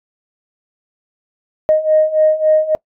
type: beating tone pair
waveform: sine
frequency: 619 / 622.6 Hz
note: D#5 / D#5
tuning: -9 / +1 cents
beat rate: 3.6 Hz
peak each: -14 / -11 dBFS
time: 1.69-2.75 s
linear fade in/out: 0 ms
effects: noise-tail reverb RT60 0.1 s tail -24 dB re dry + tanh soft clip ceiling -2 dBFS